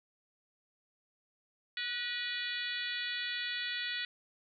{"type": "harmonic tone with a mistuned harmonic", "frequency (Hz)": 490.7, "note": "B4", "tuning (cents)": -11, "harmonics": [3, 4, 5, 6, 7, 8, 9], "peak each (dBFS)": [-43, -39, -43, -45, -41, -43, -46], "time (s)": [1.77, 4.05], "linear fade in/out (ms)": 2, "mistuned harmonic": 4, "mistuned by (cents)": -39, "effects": []}